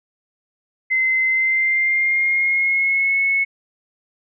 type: tone with pitch glide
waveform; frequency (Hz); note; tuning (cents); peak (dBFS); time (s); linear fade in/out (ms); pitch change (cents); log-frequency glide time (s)
sine; 2061 to 2196; C7 to C#7; -27 to -17; -15; 0.9-3.45; 20; +110; 1.27-3.18
effects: none